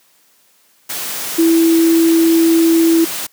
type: tone in noise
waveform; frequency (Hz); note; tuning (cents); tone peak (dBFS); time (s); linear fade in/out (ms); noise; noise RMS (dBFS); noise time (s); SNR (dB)
sine; 329.6; E4; 0; -8; 1.38-3.05; 10; white; -23; 0.89-3.27; +12
effects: white hiss -54 dBFS RMS until 3.32 s + high-pass 150 Hz 12 dB/octave